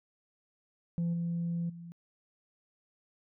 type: tone with level steps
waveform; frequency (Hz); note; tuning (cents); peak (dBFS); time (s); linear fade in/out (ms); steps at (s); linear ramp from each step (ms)
sine; 170; F3; -46; -26 / -29 / -43; 0.98-1.92; 0; 1.13 / 1.69; 10
effects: tanh soft clip ceiling -27 dBFS